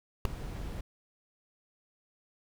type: noise with ADSR envelope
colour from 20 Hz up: brown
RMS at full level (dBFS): -20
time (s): 0.25-0.81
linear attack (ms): 3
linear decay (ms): 4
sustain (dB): -19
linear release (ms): 6
effects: none